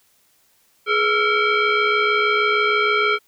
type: tone with frequency modulation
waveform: sine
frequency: 486.2 Hz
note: B4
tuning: 27 cents flat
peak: -15 dBFS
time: 0.86-3.19 s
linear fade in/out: 50 ms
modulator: 906 Hz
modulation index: 2.6
effects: white hiss -60 dBFS RMS until 3.27 s